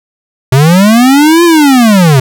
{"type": "linear two-way sweep", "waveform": "square", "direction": "up then down", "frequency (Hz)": [125.1, 349.2, 125.1], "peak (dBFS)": -3, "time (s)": [0.52, 2.2], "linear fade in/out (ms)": 5, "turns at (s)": 1.44, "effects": []}